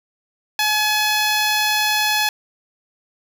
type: tone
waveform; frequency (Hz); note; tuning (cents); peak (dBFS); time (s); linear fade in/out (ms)
10% pulse; 850; G#5; +40; -8; 0.59-2.29; 2
effects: none